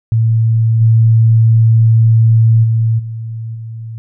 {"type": "tone with level steps", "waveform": "sine", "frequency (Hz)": 113, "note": "A2", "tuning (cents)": 47, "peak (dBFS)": [-8, -5, -9, -20, -23], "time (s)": [0.12, 3.98], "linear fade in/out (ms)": 0, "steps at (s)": [0.8, 2.63, 2.98, 3.54], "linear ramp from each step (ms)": 20, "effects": []}